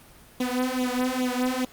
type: tone with flanger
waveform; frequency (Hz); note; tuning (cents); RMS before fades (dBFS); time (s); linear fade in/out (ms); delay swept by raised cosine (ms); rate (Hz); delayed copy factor
sawtooth; 252.6; B3; +39; -26; 0.4-1.65; 5; 0.29 to 3.89; 2.4; +1
effects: pink hiss -51 dBFS RMS until 1.72 s + Opus 32 kbps